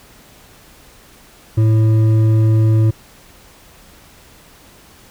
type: tone with hard clipping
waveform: sine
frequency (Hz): 110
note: A2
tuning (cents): 0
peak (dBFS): -11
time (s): 1.57-2.91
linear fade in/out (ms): 10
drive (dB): 7
effects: pink hiss -45 dBFS RMS until 5.1 s